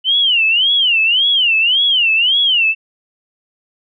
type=tone with vibrato; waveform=sine; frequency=2960 Hz; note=F#7; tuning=in tune; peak=-10 dBFS; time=0.04-2.75 s; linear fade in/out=50 ms; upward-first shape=sine; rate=1.8 Hz; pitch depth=220 cents each way; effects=none